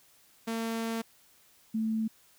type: tone pair in turn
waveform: sawtooth / sine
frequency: 227 / 221 Hz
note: A#3 / A3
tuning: -46 / +8 cents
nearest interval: unison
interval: 46 cents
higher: first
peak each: -27 dBFS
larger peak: neither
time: 0.47-1.02 / 1.74-2.08 s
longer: first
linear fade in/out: 10 ms
effects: white hiss -62 dBFS RMS until 2.38 s